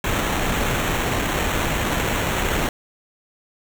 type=noise with sample-and-hold; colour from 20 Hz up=pink; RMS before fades=-22 dBFS; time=0.04-2.69 s; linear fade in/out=2 ms; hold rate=4900 Hz; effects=none